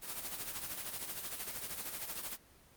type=noise with tremolo; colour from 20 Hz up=white; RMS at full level=-39 dBFS; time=0.01-2.38 s; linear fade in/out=50 ms; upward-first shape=sine; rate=13 Hz; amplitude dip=60%; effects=pink hiss -62 dBFS RMS until 2.76 s + Opus 24 kbps